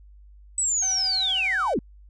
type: linear sweep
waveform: sine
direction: down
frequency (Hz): 8060 to 174.2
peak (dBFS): -21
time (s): 0.58-1.79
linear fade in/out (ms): 2
type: tone with tremolo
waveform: sawtooth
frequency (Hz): 760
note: F#5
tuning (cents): +46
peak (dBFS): -31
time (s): 0.82-1.74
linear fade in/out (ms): 5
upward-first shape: triangle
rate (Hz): 13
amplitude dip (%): 40
effects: added 50 Hz sine -46 dBFS peak until 2.09 s + resampled to 22050 Hz